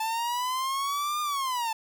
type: linear two-way sweep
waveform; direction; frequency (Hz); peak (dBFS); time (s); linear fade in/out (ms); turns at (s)
45% pulse; up then down; 875 to 1215 to 875; -27; 0-1.73; 5; 1.21
effects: none